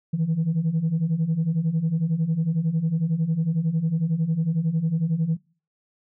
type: beating tone pair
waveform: sine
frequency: 155.56 / 166.56 Hz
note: D#3 / E3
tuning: 0 / +18 cents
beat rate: 11 Hz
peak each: -24 / -21 dBFS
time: 0.13-5.37 s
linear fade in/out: 10 ms
effects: noise-tail reverb RT60 0.4 s tail -23 dB re dry + tanh soft clip ceiling -16 dBFS